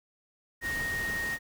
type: tone in noise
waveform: sine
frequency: 1863 Hz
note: A#6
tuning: 2 cents flat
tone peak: -30 dBFS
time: 0.61-1.39 s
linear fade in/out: 50 ms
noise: pink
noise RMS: -39 dBFS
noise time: 0.61-1.39 s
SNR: +6 dB
effects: none